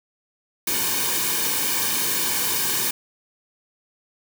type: noise with comb filter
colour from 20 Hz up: white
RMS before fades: -23 dBFS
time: 0.67-2.91 s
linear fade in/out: 5 ms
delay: 1.5 ms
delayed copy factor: -0.75
effects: none